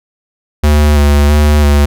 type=tone with vibrato; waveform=square; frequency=73.42 Hz; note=D2; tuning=in tune; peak=-6 dBFS; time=0.63-1.86 s; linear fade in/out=10 ms; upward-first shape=square; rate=1.5 Hz; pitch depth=25 cents each way; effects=none